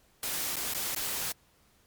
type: noise with dropouts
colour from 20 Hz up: white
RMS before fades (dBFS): -33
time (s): 0.23-1.32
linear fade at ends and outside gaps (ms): 1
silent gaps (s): 0.558-0.566 / 0.737-0.747 / 0.949-0.962
effects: pink hiss -65 dBFS RMS until 1.86 s + MP3 96 kbps